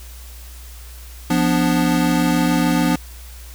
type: chord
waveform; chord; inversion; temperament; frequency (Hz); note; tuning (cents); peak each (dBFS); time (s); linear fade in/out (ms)
square; B diminished; second; equal; 174.61 / 246.9 / 293.7; F3 / B3 / D4; 0 / 0 / 0; -20 / -20 / -20; 1.3-2.96; 5
effects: added 60 Hz sine -35 dBFS peak until 3.54 s + white hiss -43 dBFS RMS until 3.54 s